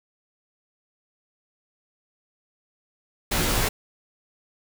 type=noise with comb filter; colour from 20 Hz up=pink; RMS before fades=-23 dBFS; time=3.31-3.69 s; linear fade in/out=10 ms; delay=15 ms; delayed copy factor=-0.75; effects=none

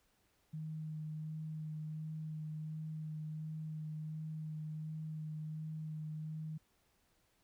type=tone with vibrato; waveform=sine; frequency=155.56 Hz; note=D#3; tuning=in tune; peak=-40 dBFS; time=0.53-6.58 s; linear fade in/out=10 ms; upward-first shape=sine; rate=1.4 Hz; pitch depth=13 cents each way; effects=pink hiss -75 dBFS RMS until 7.43 s

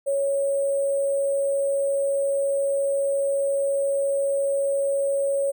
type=tone with sample-and-hold; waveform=sine; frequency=554.4 Hz; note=C#5; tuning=in tune; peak=-20 dBFS; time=0.06-5.52 s; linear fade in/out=20 ms; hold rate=8820 Hz; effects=none

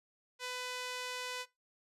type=tone with band-pass filter; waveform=sawtooth; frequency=500 Hz; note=B4; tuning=21 cents sharp; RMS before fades=-41 dBFS; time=0.39-1.46 s; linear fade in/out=50 ms; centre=3700 Hz; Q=0.63; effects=noise-tail reverb RT60 0.2 s tail -19 dB re dry + resampled to 32000 Hz

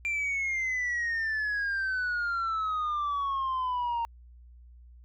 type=exponential sweep; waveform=sine; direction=down; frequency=2378 to 923 Hz; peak=-25 dBFS; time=0.05-4.05 s; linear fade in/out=0 ms; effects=tanh soft clip ceiling -26 dBFS + added 60 Hz sine -49 dBFS peak until 5.04 s

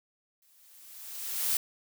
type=noise with exponential growth; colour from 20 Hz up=blue; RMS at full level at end=-26 dBFS; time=0.42-1.57 s; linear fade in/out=2 ms; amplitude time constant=250 ms; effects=none

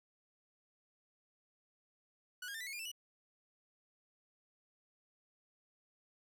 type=tone with pitch steps; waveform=sawtooth; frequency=1475 / 1627.2 / 1795.1 / 1980.3 / 2185 / 2410 / 2659 / 2933 Hz; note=F#6 / G#6 / A6 / B6 / C#7 / D7 / E7 / F#7; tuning=-6 / -36 / +34 / +4 / -26 / +44 / +14 / -16 cents; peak=-39 dBFS; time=2.42-2.916 s; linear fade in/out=5 ms; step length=62 ms; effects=none

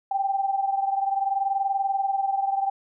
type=tone pair together; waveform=sine; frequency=782 / 802.6 Hz; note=G5 / G5; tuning=-4 / +41 cents; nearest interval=unison; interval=45 cents; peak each=-23 / -28 dBFS; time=0.11-2.7 s; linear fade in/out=5 ms; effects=none

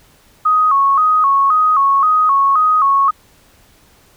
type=tone with vibrato; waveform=sine; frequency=1174.7 Hz; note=D6; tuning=in tune; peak=-9 dBFS; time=0.45-3.11 s; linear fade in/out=10 ms; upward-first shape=square; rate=1.9 Hz; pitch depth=110 cents each way; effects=pink hiss -50 dBFS RMS until 4.16 s

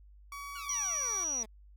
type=tone with pitch glide; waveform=30% pulse; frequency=1133 to 1144.8 Hz; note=C#6 to D6; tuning=+37 to -45 cents; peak=-38 dBFS; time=0.32-1.24 s; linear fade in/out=2 ms; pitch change=+18 cents; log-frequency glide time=0.55-0.9 s
type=exponential sweep; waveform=15% pulse; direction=down; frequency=1491 to 210 Hz; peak=-38 dBFS; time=0.55-1.46 s; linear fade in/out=10 ms
type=tone; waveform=sine; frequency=5800 Hz; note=F#8; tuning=35 cents flat; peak=-31 dBFS; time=0.69-1.43 s; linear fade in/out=2 ms
effects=added 50 Hz sine -53 dBFS peak until 1.76 s

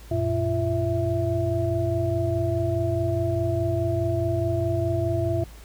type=tone cluster; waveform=sine; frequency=91.9 / 116.7 / 341.9 / 660 Hz; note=F#2 / A#2 / F4 / E5; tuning=-11 / +2 / -37 / +2 cents; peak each=-27 dBFS; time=0.11-5.44 s; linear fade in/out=5 ms; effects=added 55 Hz sine -42 dBFS peak until 5.64 s + pink hiss -50 dBFS RMS until 5.64 s

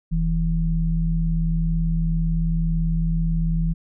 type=tone pair together; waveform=sine; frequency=40.98 / 163.9 Hz; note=E1 / E3; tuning=-9 / -10 cents; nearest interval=2 octaves; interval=2399 cents; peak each=-21 dBFS; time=0.11-3.74 s; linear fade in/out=20 ms; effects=none

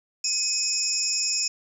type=tone cluster; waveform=sine; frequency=2529 / 5110 / 5490 / 6760 / 7190 Hz; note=D#7 / D#8 / F8 / G#8 / A8; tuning=+28 / +45 / -31 / +30 / +36 cents; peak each=-34 / -27 / -30 / -31 / -28 dBFS; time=0.24-1.48 s; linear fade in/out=5 ms; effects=9-bit

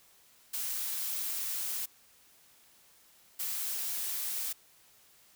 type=noise bursts at uneven times; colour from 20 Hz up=blue; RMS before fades=-35 dBFS; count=2; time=0.53-1.86 / 3.39-4.53 s; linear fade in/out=10 ms; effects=white hiss -62 dBFS RMS until 5.35 s

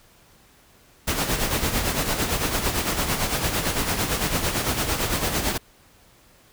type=noise with tremolo; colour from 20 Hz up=pink; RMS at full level=-22 dBFS; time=1.07-5.58 s; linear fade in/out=10 ms; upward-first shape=sine; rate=8.9 Hz; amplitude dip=55%; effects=pink hiss -55 dBFS RMS until 6.52 s

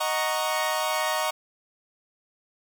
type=chord; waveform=sawtooth; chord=D# minor seventh; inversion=none; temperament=equal; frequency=622.3 / 740 / 932.3 / 1108.7 Hz; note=D#5 / F#5 / A#5 / C#6; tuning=0 / 0 / 0 / 0 cents; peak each=-25 / -28 / -26 / -26 dBFS; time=0-1.31 s; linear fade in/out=10 ms; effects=9-bit

